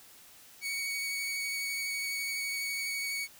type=tone with vibrato; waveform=sawtooth; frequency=2237 Hz; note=C#7; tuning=15 cents sharp; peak=-29 dBFS; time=0.61-3.28 s; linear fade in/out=50 ms; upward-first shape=sine; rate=12 Hz; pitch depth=12 cents each way; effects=white hiss -55 dBFS RMS until 3.39 s

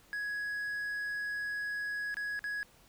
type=tone with dropouts; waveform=triangle; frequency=1670 Hz; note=G#6; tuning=9 cents sharp; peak=-32 dBFS; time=0.13-2.63 s; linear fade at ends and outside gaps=0 ms; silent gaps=2.143-2.169 / 2.392-2.441 s; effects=pink hiss -62 dBFS RMS until 2.88 s

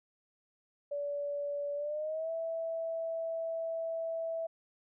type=tone with pitch glide; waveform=sine; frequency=575 to 656.7 Hz; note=D5 to E5; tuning=-37 to -7 cents; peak=-33 dBFS; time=0.91-4.47 s; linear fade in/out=10 ms; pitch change=+230 cents; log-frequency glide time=1.75-2.31 s; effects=none

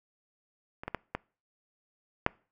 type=clicks; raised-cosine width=0.5 ms; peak=-25 / -19 / -15 / -16 / -8 dBFS; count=5; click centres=0.835 / 0.88 / 0.947 / 1.15 / 2.264 s; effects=noise-tail reverb RT60 0.4 s tail -25 dB re dry

